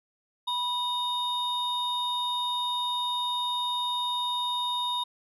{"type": "tone pair together", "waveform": "triangle", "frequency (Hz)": [980, 3700], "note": ["B5", "A#7"], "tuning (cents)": [-14, -14], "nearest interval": "octave + major seventh", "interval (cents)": 2300, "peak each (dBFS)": -28, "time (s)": [0.47, 5.04], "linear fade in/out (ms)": 10, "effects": ["resampled to 32000 Hz"]}